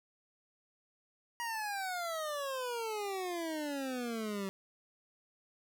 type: exponential sweep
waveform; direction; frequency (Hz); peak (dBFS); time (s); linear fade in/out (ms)
25% pulse; down; 958 to 190.8; -32; 1.4-4.49; 0
effects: none